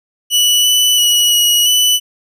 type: tone with pitch steps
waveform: sawtooth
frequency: 2953 / 2980 / 2928 / 2908 / 2980 Hz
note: F#7 / F#7 / F#7 / F#7 / F#7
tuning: -4 / +12 / -19 / -31 / +12 cents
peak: -6 dBFS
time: 0.3-2 s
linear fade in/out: 50 ms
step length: 340 ms
effects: none